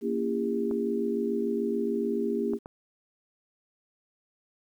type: chord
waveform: sine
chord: A# diminished seventh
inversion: none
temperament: just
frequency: 233.1 / 279.7 / 335.6 / 402.8 Hz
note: A#3 / C#4 / E4 / G4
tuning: 0 / +16 / +31 / +47 cents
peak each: -30 / -35 / -34 / -29 dBFS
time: 0.01-2.59 s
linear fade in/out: 50 ms
type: clicks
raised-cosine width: 1 ms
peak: -27 dBFS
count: 3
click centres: 0.712 / 2.535 / 2.659 s
effects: 10-bit